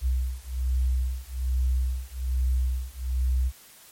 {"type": "beating tone pair", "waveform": "sine", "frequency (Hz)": [62.9, 64.1], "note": ["B1", "C2"], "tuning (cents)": [32, -35], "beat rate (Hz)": 1.2, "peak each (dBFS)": -26, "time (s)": [0.01, 3.52], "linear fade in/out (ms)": 50, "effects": ["white hiss -51 dBFS RMS until 3.91 s", "MP3 64 kbps"]}